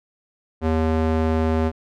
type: tone with band-pass filter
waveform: square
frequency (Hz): 79.7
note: D#2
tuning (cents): +42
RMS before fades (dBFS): -20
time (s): 0.61-1.72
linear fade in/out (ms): 50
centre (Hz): 410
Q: 0.56
effects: none